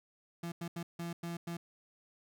35% pulse tone bursts at uneven times, 170.1 Hz, F3, 45 cents flat, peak -36 dBFS, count 6, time 0.43-0.52 / 0.61-0.68 / 0.76-0.83 / 0.99-1.13 / 1.23-1.37 / 1.47-1.57 s, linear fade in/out 5 ms, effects none

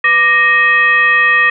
sine tone with frequency modulation, 1864.7 Hz, A#6, in tune, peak -7 dBFS, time 0.04-1.5 s, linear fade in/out 5 ms, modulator 683 Hz, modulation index 0.84, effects none

